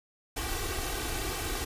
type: noise with comb filter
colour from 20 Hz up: pink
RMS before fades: -33 dBFS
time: 0.36-1.65 s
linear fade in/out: 10 ms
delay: 2.6 ms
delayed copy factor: +0.8
effects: resampled to 32000 Hz